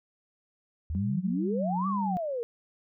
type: exponential two-way sweep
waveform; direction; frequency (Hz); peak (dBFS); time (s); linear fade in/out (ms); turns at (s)
sine; up then down; 73 to 1188 to 454.7; -29; 0.9-2.43; 0; 1.87
type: tone with vibrato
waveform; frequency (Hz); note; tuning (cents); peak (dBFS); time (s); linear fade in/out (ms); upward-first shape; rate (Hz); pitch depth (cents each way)
sine; 190; F#3; +46; -28; 0.95-2.17; 0; sine; 2.2; 100
effects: none